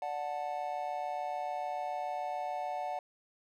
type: chord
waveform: triangle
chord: D major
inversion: none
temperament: just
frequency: 587.3 / 734.2 / 881 Hz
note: D5 / F#5 / A5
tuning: 0 / -14 / +2 cents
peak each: -39 / -34 / -39 dBFS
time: 0.02-2.99 s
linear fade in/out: 2 ms
effects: none